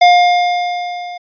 square tone with level ramp, 709 Hz, F5, 26 cents sharp, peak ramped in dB -4 to -26 dBFS, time 0.01-1.18 s, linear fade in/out 10 ms, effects resampled to 11025 Hz

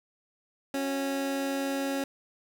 25% pulse tone pair together, 274.7 / 367 Hz, C#4 / F#4, -16 / -14 cents, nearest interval perfect fourth, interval 502 cents, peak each -25 / -37 dBFS, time 0.74-2.04 s, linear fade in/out 2 ms, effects none

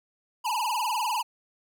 square tone with vibrato, 919 Hz, A#5, 25 cents flat, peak -26 dBFS, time 0.44-1.23 s, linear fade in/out 20 ms, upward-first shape triangle, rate 20 Hz, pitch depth 190 cents each way, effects none

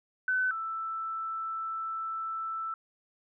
sine tone pair in turn, 1512 / 1323.7 Hz, F#6 / E6, +37 / +7 cents, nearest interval major second, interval 230 cents, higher first, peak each -25 / -32 dBFS, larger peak first, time 0.28-0.51 / 0.51-2.74 s, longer second, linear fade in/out 2 ms, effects none

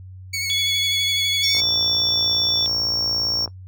20% pulse tone with vibrato, 2217 Hz, C#7, in tune, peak -18 dBFS, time 0.33-1.61 s, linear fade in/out 10 ms, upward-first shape sine, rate 12 Hz, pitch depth 29 cents each way
sine tone with pitch glide, 3400 to 3508 Hz, G#7 to A7, +40 to -6 cents, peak -20 dBFS, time 0.5-2.66 s, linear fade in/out 0 ms, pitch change +54 cents, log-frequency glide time 1.4-1.52 s
triangle tone, 5500 Hz, F8, 27 cents flat, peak -19 dBFS, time 1.43-3.46 s, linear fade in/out 10 ms
click train, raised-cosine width 1 ms, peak -21 dBFS, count 112, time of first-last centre 1.55-3.477 s, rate 57.6 Hz
effects noise-tail reverb RT60 0.1 s tail -20 dB re dry + added 93 Hz sine -36 dBFS peak until 3.67 s

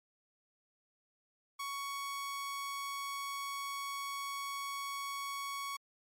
sawtooth tone, 1115 Hz, C#6, 10 cents sharp, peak -34 dBFS, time 1.59-5.77 s, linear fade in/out 10 ms, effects MP3 64 kbps

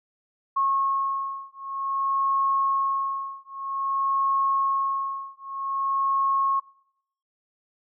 sine beating tone pair, 1090 / 1090.52 Hz, C#6 / C#6, -29 / -29 cents, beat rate 0.52 Hz, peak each -26 dBFS, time 0.56-6.6 s, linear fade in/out 10 ms, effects noise-tail reverb RT60 0.7 s tail -21 dB re dry

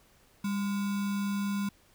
sine tone with sample-and-hold, 200.1 Hz, G3, 36 cents sharp, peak -28 dBFS, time 0.44-1.69 s, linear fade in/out 5 ms, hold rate 1225 Hz, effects pink hiss -63 dBFS RMS until 1.94 s

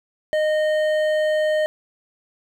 triangle tone with hard clipping, 616 Hz, D#5, 17 cents flat, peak -19 dBFS, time 0.33-1.66 s, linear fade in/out 0 ms, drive 13 dB, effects none

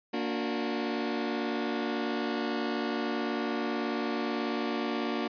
sawtooth chord, Bb augmented, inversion none, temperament just, 233.1 / 291.4 / 364.2 Hz, Bb3 / D4 / F#4, 0 / -13 / -27 cents, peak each -29 / -30 / -31 dBFS, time 0.13-5.28 s, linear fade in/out 10 ms, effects resampled to 11025 Hz

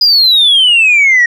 sine exponential sweep, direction down, 4978 to 1871 Hz, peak -3 dBFS, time 0.01-1.26 s, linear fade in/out 5 ms, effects tanh soft clip ceiling -2 dBFS

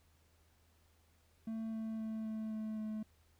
triangle tone with pitch steps, 223 / 221.6 / 220.2 / 218.8 / 217.4 / 216 Hz, A3 / A3 / A3 / A3 / A3 / A3, +23 / +13 / +2 / -9 / -21 / -32 cents, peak -36 dBFS, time 1.47-3.03 s, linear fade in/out 5 ms, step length 260 ms, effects added 80 Hz sine -69 dBFS peak until 3.39 s + pink hiss -73 dBFS RMS until 3.39 s

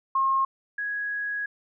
sine tone pair in turn, 1074 / 1663.4 Hz, C6 / G#6, +45 / +2 cents, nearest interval minor sixth, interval 757 cents, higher second, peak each -20 / -27 dBFS, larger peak first, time 0.15-0.45 / 0.78-1.46 s, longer second, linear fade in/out 5 ms, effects none

